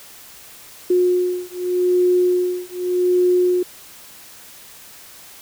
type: beating tone pair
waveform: sine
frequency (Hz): 359.9 / 360.74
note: F#4 / F#4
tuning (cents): -48 / -44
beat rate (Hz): 0.84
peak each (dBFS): -18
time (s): 0.9-3.63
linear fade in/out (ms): 5
effects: white hiss -42 dBFS RMS until 5.41 s